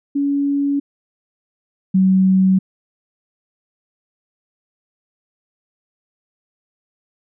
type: tone pair in turn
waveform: sine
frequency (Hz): 282.3 / 188.91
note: C#4 / F#3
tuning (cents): +32 / +36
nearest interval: perfect fifth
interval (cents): 696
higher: first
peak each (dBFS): -15 / -10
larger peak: second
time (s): 0.15-0.8 / 1.94-2.59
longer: neither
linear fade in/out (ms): 10
effects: none